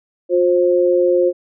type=tone pair together; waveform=sine; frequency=357.2 / 529.2 Hz; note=F4 / C5; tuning=+39 / +20 cents; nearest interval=perfect fifth; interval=681 cents; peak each=-14 dBFS; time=0.29-1.33 s; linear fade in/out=50 ms; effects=none